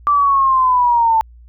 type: linear sweep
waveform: sine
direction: down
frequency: 1172 to 882 Hz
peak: -10 dBFS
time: 0.07-1.21 s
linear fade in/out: 0 ms
effects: added 59 Hz sine -39 dBFS peak until 1.48 s